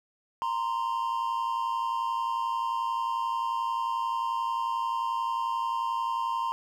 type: tone pair together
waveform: triangle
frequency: 930 / 1041.3 Hz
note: A#5 / C6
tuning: -4 / -9 cents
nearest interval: major second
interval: 195 cents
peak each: -28 dBFS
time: 0.42-6.52 s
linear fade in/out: 0 ms
effects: none